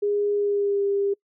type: tone with pitch glide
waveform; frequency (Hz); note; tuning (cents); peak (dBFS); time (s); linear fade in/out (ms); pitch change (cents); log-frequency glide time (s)
sine; 410.3 to 400; G#4 to G4; -21 to +35; -20; 0.02-1.14; 10; -44; 0.34-0.83
effects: noise-tail reverb RT60 0.1 s tail -25 dB re dry